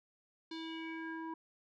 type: tone with low-pass filter sweep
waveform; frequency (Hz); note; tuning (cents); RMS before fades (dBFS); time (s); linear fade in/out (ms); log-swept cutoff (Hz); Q
square; 324.7; E4; -26; -43; 0.51-1.34; 5; 4300 to 1100; 4.3
effects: none